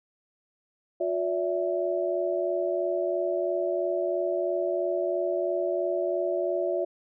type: tone cluster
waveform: sine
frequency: 359.6 / 574 / 657 Hz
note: F#4 / D5 / E5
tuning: -49 / -40 / -6 cents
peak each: -29 dBFS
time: 1-6.85 s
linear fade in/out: 10 ms
effects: none